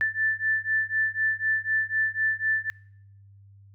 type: beating tone pair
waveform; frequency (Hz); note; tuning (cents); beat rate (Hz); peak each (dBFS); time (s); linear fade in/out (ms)
sine; 1760 / 1764; A6 / A6; 0 / +4; 4; -26; 0.01-2.7; 0
effects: noise-tail reverb RT60 0.8 s tail -25 dB re dry + added 99 Hz sine -49 dBFS peak until 3.74 s